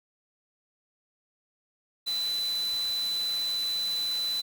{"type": "tone in noise", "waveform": "sine", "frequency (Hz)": 4000, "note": "B7", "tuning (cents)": 21, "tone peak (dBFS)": -27, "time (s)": [2.06, 4.42], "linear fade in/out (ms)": 20, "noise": "white", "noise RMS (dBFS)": -41, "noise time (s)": [2.06, 4.42], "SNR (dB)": 11, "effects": []}